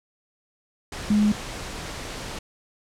sine tone in noise, 209.4 Hz, G#3, 15 cents sharp, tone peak -16 dBFS, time 1.1-1.32 s, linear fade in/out 5 ms, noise pink, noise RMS -34 dBFS, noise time 0.92-2.39 s, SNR +15 dB, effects low-pass 8000 Hz 12 dB/octave

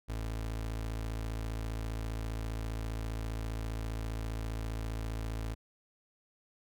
30% pulse tone, 55 Hz, A1, in tune, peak -32 dBFS, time 0.08-5.55 s, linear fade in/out 20 ms, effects none

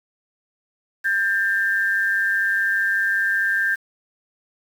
sine tone pair together, 1592 / 1787 Hz, G6 / A6, +26 / +26 cents, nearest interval major second, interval 200 cents, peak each -19 / -23 dBFS, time 1.04-3.76 s, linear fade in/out 20 ms, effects 7-bit

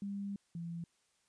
sine tone pair in turn, 200 / 168.96 Hz, G3 / E3, +35 / +43 cents, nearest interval minor third, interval 292 cents, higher first, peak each -37 / -39 dBFS, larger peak first, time 0.02-0.36 / 0.55-0.84 s, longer first, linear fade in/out 2 ms, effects white hiss -75 dBFS RMS until 1.28 s + resampled to 22050 Hz

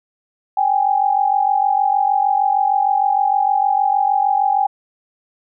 sine tone pair together, 782 / 828.5 Hz, G5 / G#5, -4 / -4 cents, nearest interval minor second, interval 100 cents, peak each -16 dBFS, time 0.57-4.67 s, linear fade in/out 5 ms, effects none

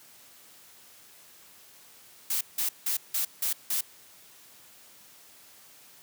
blue noise bursts, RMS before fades -28 dBFS, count 6, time 2.3-3.81 s, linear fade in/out 5 ms, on 110 ms, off 170 ms, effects white hiss -54 dBFS RMS until 6.02 s + high-pass 80 Hz 12 dB/octave

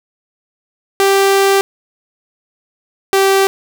sawtooth tone pair in turn, 392.2 / 389 Hz, G4 / G4, +1 / -13 cents, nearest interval unison, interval 14 cents, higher first, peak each -5 dBFS, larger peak neither, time 1-1.61 / 3.13-3.47 s, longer first, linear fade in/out 0 ms, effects none

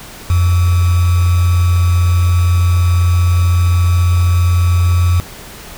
sine tone with sample-and-hold, 88 Hz, F2, 14 cents sharp, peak -8 dBFS, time 0.3-5.2 s, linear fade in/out 0 ms, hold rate 1225 Hz, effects pink hiss -33 dBFS RMS until 5.77 s

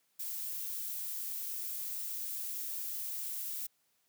violet noise, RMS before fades -39 dBFS, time 0.19-3.67 s, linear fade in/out 10 ms, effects white hiss -75 dBFS RMS until 4.08 s + high-pass 80 Hz 12 dB/octave

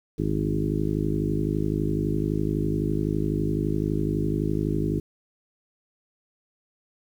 harmonic tone with a mistuned harmonic, 51.9 Hz, G#1, in tune, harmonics 1 / 2 / 3 / 4 / 5 / 6 / 7 / 8, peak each -32 / -32 / -28 / -32 / -32 / -29 / -32 / -34 dBFS, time 0.18-5 s, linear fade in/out 10 ms, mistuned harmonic 2, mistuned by -23 cents, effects 9-bit

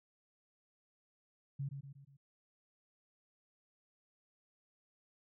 sine tone with echo, 138.8 Hz, C#3, 3 cents sharp, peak -36 dBFS, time 1.59-1.69 s, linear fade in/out 10 ms, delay 120 ms, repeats 4, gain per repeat -6 dB, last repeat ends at 2.17 s, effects none

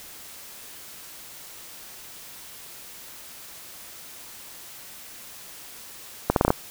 accelerating click train, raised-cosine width 1 ms, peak -3 dBFS, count 6, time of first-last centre 6.3-6.504 s, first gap 62 ms, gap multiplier 0.79, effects white hiss -43 dBFS RMS until 6.7 s

